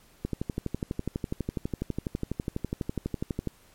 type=click train; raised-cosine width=3 ms; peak=-16 dBFS; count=40; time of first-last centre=0.25-3.473 s; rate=12.1 Hz; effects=pink hiss -59 dBFS RMS until 3.74 s + MP3 64 kbps